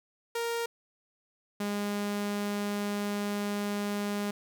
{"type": "tone pair in turn", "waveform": "sawtooth", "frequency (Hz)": [466.2, 204.7], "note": ["A#4", "G#3"], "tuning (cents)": [0, -25], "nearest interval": "octave + major second", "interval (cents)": 1425, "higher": "first", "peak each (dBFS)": -26, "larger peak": "neither", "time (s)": [[0.35, 0.66], [1.6, 4.31]], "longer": "second", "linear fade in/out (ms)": 5, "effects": []}